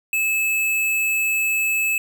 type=tone; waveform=square; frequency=2604 Hz; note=E7; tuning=22 cents flat; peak=-19 dBFS; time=0.13-1.98 s; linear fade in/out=2 ms; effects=none